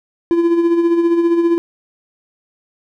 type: tone with tremolo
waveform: triangle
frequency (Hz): 339.1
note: E4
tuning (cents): +49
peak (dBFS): -7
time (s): 0.31-1.58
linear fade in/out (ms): 0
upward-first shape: sine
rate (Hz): 15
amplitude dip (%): 50
effects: none